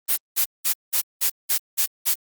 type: noise bursts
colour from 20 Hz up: blue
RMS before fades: -20 dBFS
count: 8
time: 0.08-2.146 s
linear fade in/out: 20 ms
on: 92 ms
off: 190 ms
effects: Opus 32 kbps